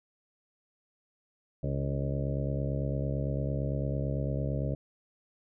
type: harmonic tone with a mistuned harmonic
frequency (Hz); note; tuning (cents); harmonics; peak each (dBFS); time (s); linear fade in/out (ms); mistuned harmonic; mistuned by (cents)
68.9; C#2; -10; 1 / 2 / 3 / 4 / 5 / 6 / 7 / 8 / 9; -35 / -31 / -40 / -40 / -47 / -44 / -43 / -40 / -42; 1.63-4.75; 5; 4; +50
effects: none